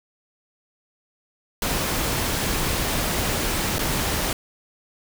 pink noise with dropouts, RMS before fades -24 dBFS, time 1.62-4.33 s, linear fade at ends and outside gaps 2 ms, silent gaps 3.784-3.791 s, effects none

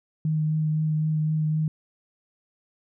sine tone with vibrato, 155.2 Hz, D#3, 4 cents flat, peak -21 dBFS, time 0.25-1.68 s, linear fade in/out 2 ms, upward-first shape triangle, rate 3.9 Hz, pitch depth 16 cents each way, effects none

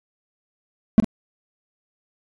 triangle tone with echo, 218.8 Hz, A3, 9 cents flat, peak -5 dBFS, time 0.98-1 s, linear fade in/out 0 ms, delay 44 ms, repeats 1, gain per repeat -10 dB, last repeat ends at 1.044 s, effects resampled to 22050 Hz

